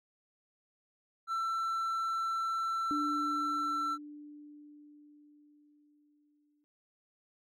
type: tone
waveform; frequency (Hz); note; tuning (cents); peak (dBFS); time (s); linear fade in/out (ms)
triangle; 1339; E6; +27; -29; 1.27-3.98; 50
type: tone with exponential decay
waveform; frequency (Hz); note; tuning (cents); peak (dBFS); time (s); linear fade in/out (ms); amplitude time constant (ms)
sine; 295.5; D4; +11; -32; 2.91-6.64; 0; 810
effects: none